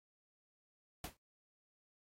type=noise with exponential decay; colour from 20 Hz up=pink; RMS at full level=-41 dBFS; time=1.04-1.17 s; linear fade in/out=2 ms; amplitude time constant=28 ms; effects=AAC 48 kbps